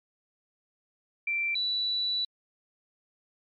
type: tone pair in turn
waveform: sine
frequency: 2349 / 3951 Hz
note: D7 / B7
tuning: 0 / 0 cents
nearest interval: major sixth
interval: 900 cents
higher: second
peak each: -26 dBFS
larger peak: neither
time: 1.27-1.55 / 1.55-2.25 s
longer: second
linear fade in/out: 5 ms
effects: MP3 32 kbps